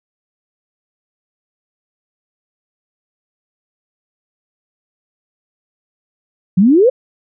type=exponential sweep; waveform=sine; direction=up; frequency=171.9 to 545 Hz; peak=-6 dBFS; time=6.57-6.9 s; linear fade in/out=10 ms; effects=none